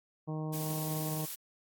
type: harmonic tone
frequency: 155.56 Hz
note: D#3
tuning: in tune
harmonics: 1 / 2 / 3 / 4 / 5 / 6 / 7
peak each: -35 / -41 / -45 / -47 / -49 / -51 / -52 dBFS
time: 0.27-1.26 s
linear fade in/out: 20 ms
type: noise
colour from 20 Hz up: blue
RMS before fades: -40 dBFS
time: 0.52-1.36 s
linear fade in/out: 20 ms
effects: AAC 64 kbps